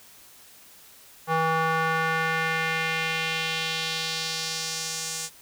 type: tone with band-pass filter sweep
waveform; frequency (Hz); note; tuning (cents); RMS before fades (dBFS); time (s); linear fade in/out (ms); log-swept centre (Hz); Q
square; 161.7; E3; -33; -27; 1.27-5.3; 50; 1000 to 7500; 1.7
effects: white hiss -51 dBFS RMS until 5.41 s